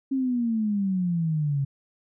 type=exponential sweep; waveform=sine; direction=down; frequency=272.6 to 136.1 Hz; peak=-22 dBFS; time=0.11-1.65 s; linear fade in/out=10 ms; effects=none